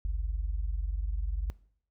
sine tone pair together, 49.12 / 69.3 Hz, G1 / C#2, +4 / 0 cents, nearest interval tritone, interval 596 cents, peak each -28 / -35 dBFS, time 0.05-1.5 s, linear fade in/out 0 ms, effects noise-tail reverb RT60 0.6 s tail -21 dB re dry + tanh soft clip ceiling -22 dBFS

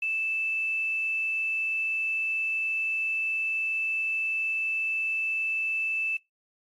sine tone with quantisation, 2637 Hz, E7, in tune, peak -26 dBFS, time 0.02-6.17 s, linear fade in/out 5 ms, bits 9, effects noise-tail reverb RT60 0.2 s tail -23 dB re dry + AAC 32 kbps

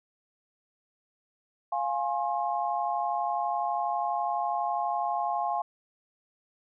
sine chord, F minor, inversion none, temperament equal with one note detuned, 698.5 / 830.6 / 1067.9 Hz, F5 / Ab5 / C6, 0 / 0 / +35 cents, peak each -30 / -30 / -33 dBFS, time 1.72-5.62 s, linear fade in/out 5 ms, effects none

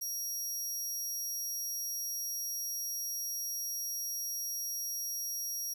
25% pulse tone, 5660 Hz, F8, 22 cents sharp, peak -30 dBFS, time 0.01-5.74 s, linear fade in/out 10 ms, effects none

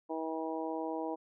harmonic tone, 160.5 Hz, E3, 46 cents flat, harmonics 2 / 3 / 4 / 5 / 6, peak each -38 / -40 / -41 / -42 / -43 dBFS, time 0.09-1.16 s, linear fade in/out 20 ms, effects none

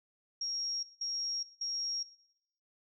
sine tone bursts, 5588 Hz, F8, in tune, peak -33 dBFS, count 3, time 0.41-2.03 s, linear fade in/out 5 ms, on 420 ms, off 180 ms, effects noise-tail reverb RT60 0.8 s tail -18 dB re dry

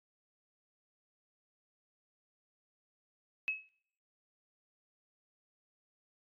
sine tone with exponential decay, 2575 Hz, E7, 41 cents flat, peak -28 dBFS, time 3.48-3.69 s, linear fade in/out 0 ms, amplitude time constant 45 ms, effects noise-tail reverb RT60 0.6 s tail -21 dB re dry + AAC 32 kbps

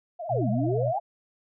sine tone with vibrato, 662 Hz, E5, 7 cents sharp, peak -32 dBFS, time 0.19-1 s, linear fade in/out 10 ms, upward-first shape sine, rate 18 Hz, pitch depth 120 cents each way
sine tone, 123.5 Hz, B2, in tune, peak -26 dBFS, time 0.29-0.93 s, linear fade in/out 50 ms
sine exponential two-way sweep, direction down then up, 851 to 194 to 851 Hz, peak -25 dBFS, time 0.29-0.99 s, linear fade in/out 10 ms, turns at 0.49 s
effects none

